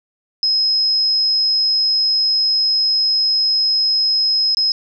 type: tone with dropouts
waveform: sine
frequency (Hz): 5120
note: D#8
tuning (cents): +49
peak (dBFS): -13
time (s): 0.43-4.72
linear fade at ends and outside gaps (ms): 1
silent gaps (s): 4.548-4.57
effects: none